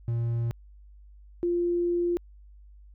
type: tone pair in turn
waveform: triangle / sine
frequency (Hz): 116.9 / 347.7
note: A#2 / F4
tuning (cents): +5 / -8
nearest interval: octave + perfect fifth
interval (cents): 1887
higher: second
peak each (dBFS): -23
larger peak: neither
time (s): 0.08-0.51 / 1.43-2.17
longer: second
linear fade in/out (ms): 0
effects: added 50 Hz sine -48 dBFS peak until 2.94 s